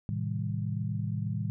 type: chord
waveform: sine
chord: A half-diminished seventh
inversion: none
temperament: just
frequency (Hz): 110 / 132 / 158.4 / 198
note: A2 / C3 / Eb3 / G3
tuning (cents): 0 / +16 / +31 / +18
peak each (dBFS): -32 / -38 / -35 / -37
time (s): 0.09-1.5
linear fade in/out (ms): 0
effects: none